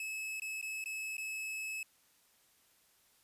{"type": "tone with dropouts", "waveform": "45% pulse", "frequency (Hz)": 2591, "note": "E7", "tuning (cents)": -30, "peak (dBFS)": -38, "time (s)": [0, 1.83], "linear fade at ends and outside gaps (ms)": 2, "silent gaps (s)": [[0.399, 0.419], [0.614, 0.626], [0.841, 0.858], [1.169, 1.18]], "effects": ["white hiss -69 dBFS RMS until 3.23 s", "resampled to 32000 Hz"]}